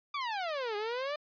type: exponential two-way sweep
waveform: sawtooth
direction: down then up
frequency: 1192 to 406 to 607 Hz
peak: -29 dBFS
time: 0.14-1.16 s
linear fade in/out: 5 ms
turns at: 0.76 s
effects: resampled to 11025 Hz